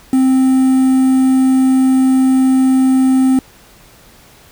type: tone with quantisation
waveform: triangle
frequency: 261.9 Hz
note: C4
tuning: 2 cents sharp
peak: -6 dBFS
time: 0.13-3.39 s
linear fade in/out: 2 ms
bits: 5
effects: pink hiss -44 dBFS RMS until 4.51 s